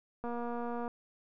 click train, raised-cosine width 1 ms, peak -26 dBFS, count 153, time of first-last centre 0.24-0.879 s, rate 238 Hz, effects none

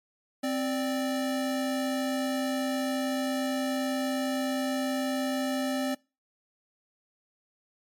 square tone pair together, 261.9 / 588 Hz, C4 / D5, +2 / +2 cents, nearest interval octave + major second, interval 1400 cents, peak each -29 / -33 dBFS, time 0.43-5.95 s, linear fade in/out 10 ms, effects noise-tail reverb RT60 0.3 s tail -25 dB re dry + MP3 64 kbps

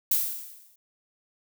violet noise with exponential decay, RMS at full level -21 dBFS, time 0.11-0.76 s, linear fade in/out 5 ms, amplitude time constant 140 ms, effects none

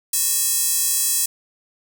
square tone with high-pass filter, 366.7 Hz, F#4, 15 cents flat, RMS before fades -20 dBFS, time 0.13-1.26 s, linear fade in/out 5 ms, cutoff 8300 Hz, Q 1.5, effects none

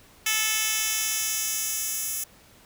10% pulse tone with high-pass filter sweep, 436.1 Hz, A4, 15 cents flat, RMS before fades -27 dBFS, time 0.26-2.24 s, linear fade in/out 5 ms, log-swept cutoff 3000 to 8700 Hz, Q 0.86, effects pink hiss -54 dBFS RMS until 2.65 s

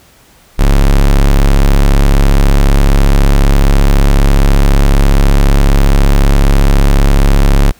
45% pulse tone, 34.65 Hz, C#1, in tune, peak -4 dBFS, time 0.58-7.72 s, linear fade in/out 20 ms, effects pink hiss -44 dBFS RMS until 7.79 s

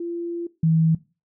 sine tone pair in turn, 342.1 / 161.45 Hz, F4 / E3, -36 / -36 cents, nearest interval octave + minor second, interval 1300 cents, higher first, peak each -26 / -15 dBFS, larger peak second, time 0-0.47 / 0.63-0.95 s, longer first, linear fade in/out 5 ms, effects noise-tail reverb RT60 0.3 s tail -19 dB re dry

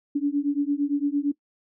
sine beating tone pair, 282.5 / 291.3 Hz, C#4 / D4, +33 / -14 cents, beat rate 8.8 Hz, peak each -24 dBFS, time 0.15-1.32 s, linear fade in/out 10 ms, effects noise-tail reverb RT60 0.1 s tail -20 dB re dry

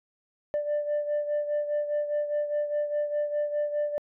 sine beating tone pair, 590 / 594.9 Hz, D5 / D5, +8 / +22 cents, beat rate 4.9 Hz, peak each -25 / -31 dBFS, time 0.54-3.98 s, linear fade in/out 0 ms, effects tanh soft clip ceiling -22 dBFS

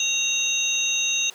sine tone cluster, 2759 / 3744 / 6280 Hz, F7 / A#7 / G8, -22 / +7 / +2 cents, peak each -25 dBFS, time 0-1.3 s, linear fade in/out 2 ms, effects pink hiss -46 dBFS RMS until 1.34 s + high-pass 400 Hz 12 dB/octave

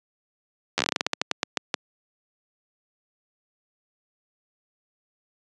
slowing click train, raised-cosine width 0.2 ms, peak -4 dBFS, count 17, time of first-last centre 0.78-1.742 s, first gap 11 ms, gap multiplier 1.2, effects high-pass 200 Hz 12 dB/octave + resampled to 22050 Hz

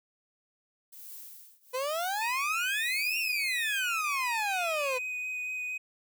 violet noise with tremolo, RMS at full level -44 dBFS, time 0.92-3.8 s, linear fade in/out 10 ms, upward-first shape triangle, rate 1.1 Hz, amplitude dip 95%
30% pulse exponential two-way sweep, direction up then down, 493.9 to 2800 to 493.9 Hz, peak -27 dBFS, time 1.73-4.99 s, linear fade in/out 20 ms, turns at 3.18 s
triangle tone with vibrato, 2500 Hz, D#7, 8 cents sharp, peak -31 dBFS, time 2.21-5.78 s, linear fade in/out 10 ms, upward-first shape sine, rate 4.3 Hz, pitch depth 11 cents each way
effects none

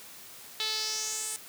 sawtooth tone with band-pass filter sweep, 435 Hz, A4, 20 cents flat, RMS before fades -33 dBFS, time 0.6-1.36 s, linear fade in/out 0 ms, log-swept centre 3800 to 9000 Hz, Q 3.7, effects white hiss -48 dBFS RMS until 1.48 s + high-pass 80 Hz 12 dB/octave

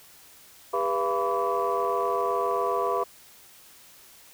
sine tone cluster, 402.2 / 489.7 / 680 / 997 / 1148 Hz, G4 / B4 / F5 / B5 / D6, +44 / -15 / -46 / +16 / -40 cents, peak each -29 dBFS, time 0.73-3.04 s, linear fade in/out 10 ms, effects tanh soft clip ceiling -15 dBFS + white hiss -52 dBFS RMS until 4.33 s

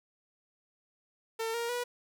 sawtooth tone with pitch steps, 451 / 468.5 / 486.7 Hz, A4 / A#4 / B4, +43 / +9 / -25 cents, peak -28 dBFS, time 1.39-1.84 s, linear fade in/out 10 ms, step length 150 ms, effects none

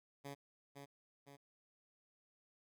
10% pulse tone with echo, 140.7 Hz, C#3, 26 cents sharp, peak -38 dBFS, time 0.24-0.35 s, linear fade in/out 20 ms, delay 510 ms, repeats 2, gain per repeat -5 dB, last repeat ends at 1.37 s, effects none

